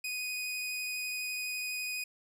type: tone with vibrato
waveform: sawtooth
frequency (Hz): 2489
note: D#7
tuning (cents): 0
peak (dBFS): -31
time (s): 0.04-2.04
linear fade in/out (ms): 5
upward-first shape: triangle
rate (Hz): 12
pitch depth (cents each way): 10
effects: none